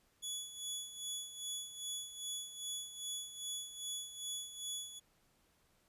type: tone with tremolo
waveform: 20% pulse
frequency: 3400 Hz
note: G#7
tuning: 40 cents sharp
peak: -33 dBFS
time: 0.22-5 s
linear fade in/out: 20 ms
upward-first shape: sine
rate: 2.5 Hz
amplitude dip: 70%
effects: pink hiss -73 dBFS RMS until 5.88 s + resampled to 32000 Hz